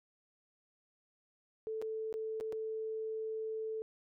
sine tone with dropouts, 440 Hz, A4, in tune, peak -36 dBFS, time 1.67-3.82 s, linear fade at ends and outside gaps 0 ms, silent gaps 1.816-1.823 / 2.127-2.14 / 2.401-2.409 / 2.524-2.529 s, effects none

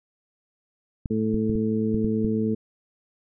clicks, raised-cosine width 5 ms, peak -16 dBFS, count 7, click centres 1.058 / 1.344 / 1.497 / 1.555 / 1.945 / 2.046 / 2.247 s
harmonic tone, 109.5 Hz, A2, 8 cents flat, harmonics 1 / 2 / 3 / 4, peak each -31 / -23 / -31 / -28 dBFS, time 1.1-2.55 s, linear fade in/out 10 ms
effects none

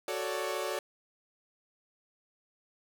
sawtooth chord, D major seventh, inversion first, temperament equal, 370 / 440 / 554.4 / 587.3 Hz, F#4 / A4 / C#5 / D5, 0 / 0 / 0 / 0 cents, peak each -34 dBFS, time 0.08-0.79 s, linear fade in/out 2 ms, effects none

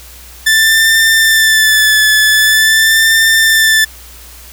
sawtooth tone with vibrato, 1760 Hz, A6, in tune, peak -3 dBFS, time 0.46-3.85 s, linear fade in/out 10 ms, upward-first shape sine, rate 0.45 Hz, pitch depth 31 cents each way, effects added 60 Hz sine -36 dBFS peak until 4.52 s + white hiss -36 dBFS RMS until 4.52 s

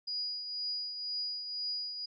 sine tone with tremolo, 4900 Hz, D#8, 27 cents flat, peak -32 dBFS, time 0.07-2.06 s, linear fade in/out 10 ms, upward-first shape triangle, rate 2 Hz, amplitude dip 55%, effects none

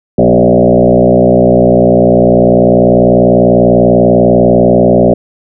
sine tone with frequency modulation, 392 Hz, G4, in tune, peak -3 dBFS, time 0.18-5.14 s, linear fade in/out 5 ms, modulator 60.2 Hz, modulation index 4.3, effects none

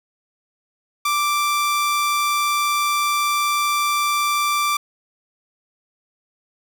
sawtooth tone, 1174.7 Hz, D6, in tune, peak -14 dBFS, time 1.05-4.77 s, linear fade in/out 5 ms, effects none

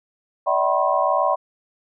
sine tone cluster, 584 / 646 / 758 / 984 / 1071 Hz, D5 / E5 / F#5 / B5 / C6, -10 / -35 / +42 / -7 / +40 cents, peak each -23 dBFS, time 0.46-1.36 s, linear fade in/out 20 ms, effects none

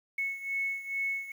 sine beating tone pair, 2200 / 2202.3 Hz, C#7 / C#7, -14 / -12 cents, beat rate 2.3 Hz, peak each -32 / -36 dBFS, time 0.18-1.32 s, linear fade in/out 5 ms, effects 9-bit

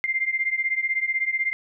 sine beating tone pair, 2093 / 2109 Hz, C7 / C7, 0 / +13 cents, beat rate 16 Hz, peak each -24 / -26 dBFS, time 0.04-1.53 s, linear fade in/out 0 ms, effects none

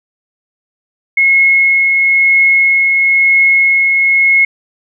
sine tone with tremolo, 2171 Hz, C#7, 37 cents flat, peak -5 dBFS, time 1.17-4.45 s, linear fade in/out 5 ms, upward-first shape triangle, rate 1 Hz, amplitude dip 30%, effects none

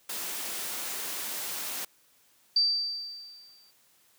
white high-pass noise, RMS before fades -35 dBFS, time 0.09-1.85 s, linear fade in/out 5 ms, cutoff 200 Hz, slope 12 dB/octave
sine tone with exponential decay, 4656 Hz, D8, 16 cents flat, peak -19 dBFS, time 2.56-3.71 s, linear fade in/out 5 ms, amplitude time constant 250 ms
effects white hiss -64 dBFS RMS until 4.18 s + high-pass 80 Hz 12 dB/octave

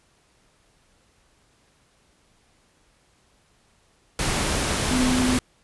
sine tone in noise, 253 Hz, B3, 42 cents sharp, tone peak -20 dBFS, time 4.91-5.38 s, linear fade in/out 2 ms, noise pink, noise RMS -24 dBFS, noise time 4.19-5.39 s, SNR +1 dB, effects pink hiss -62 dBFS RMS until 5.63 s + resampled to 24000 Hz

